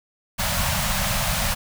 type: band-stop noise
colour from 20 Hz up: pink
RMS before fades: -23 dBFS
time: 0.38-1.55 s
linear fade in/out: 20 ms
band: 220 to 540 Hz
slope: 96 dB/octave
effects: none